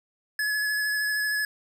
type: tone with vibrato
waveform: square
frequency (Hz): 1701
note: G#6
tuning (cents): +41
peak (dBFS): -25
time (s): 0.39-1.45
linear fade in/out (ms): 2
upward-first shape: sine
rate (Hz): 13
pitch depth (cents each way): 15
effects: none